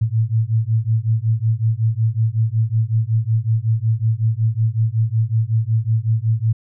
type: beating tone pair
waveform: sine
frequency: 109.2 / 114.6 Hz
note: A2 / A#2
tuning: -13 / -29 cents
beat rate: 5.4 Hz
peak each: -18 dBFS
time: 0.01-6.53 s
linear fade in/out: 10 ms
effects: none